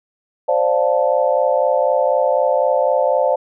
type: chord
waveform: sine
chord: D minor seventh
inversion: third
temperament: equal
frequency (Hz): 523.3 / 587.3 / 698.5 / 880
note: C5 / D5 / F5 / A5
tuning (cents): 0 / 0 / 0 / 0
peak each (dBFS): -17 / -17 / -21 / -22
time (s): 0.48-3.36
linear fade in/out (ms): 10
effects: none